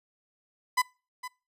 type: tone with echo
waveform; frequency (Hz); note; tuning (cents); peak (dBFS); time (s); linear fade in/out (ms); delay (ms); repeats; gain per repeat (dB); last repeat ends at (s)
30% pulse; 1003; B5; +26; -19; 0.77-0.82; 10; 460; 1; -14; 1.28
effects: noise-tail reverb RT60 0.3 s tail -23 dB re dry + resampled to 32000 Hz